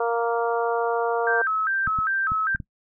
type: harmonic tone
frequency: 233.1 Hz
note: A#3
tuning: in tune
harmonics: 2 / 3 / 4 / 5 / 6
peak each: -23 / -27 / -29 / -31 / -33 dBFS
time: 0-1.42 s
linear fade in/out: 5 ms
type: tone with vibrato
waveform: sine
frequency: 1425 Hz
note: F6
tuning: 34 cents sharp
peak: -21 dBFS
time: 1.27-2.56 s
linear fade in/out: 2 ms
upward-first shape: square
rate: 2.5 Hz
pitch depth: 170 cents each way
type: clicks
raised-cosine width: 5 ms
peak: -21 dBFS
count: 5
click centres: 1.876 / 1.988 / 2.319 / 2.549 / 2.602 s
effects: noise-tail reverb RT60 0.1 s tail -20 dB re dry